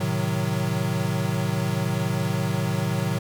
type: chord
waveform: square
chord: A diminished seventh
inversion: none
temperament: equal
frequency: 110 / 130.81 / 155.56 / 185 Hz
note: A2 / C3 / Eb3 / Gb3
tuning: 0 / 0 / 0 / 0 cents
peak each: -29 dBFS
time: 0-3.19 s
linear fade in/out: 10 ms
effects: none